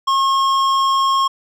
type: tone with hard clipping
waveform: sine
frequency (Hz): 1081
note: C#6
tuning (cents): -44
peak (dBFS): -15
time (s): 0.07-1.28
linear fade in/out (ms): 10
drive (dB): 11
effects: none